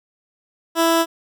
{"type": "tone", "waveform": "15% pulse", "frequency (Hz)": 330.9, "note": "E4", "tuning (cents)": 7, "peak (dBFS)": -8, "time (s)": [0.75, 1.06], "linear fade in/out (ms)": 50, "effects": []}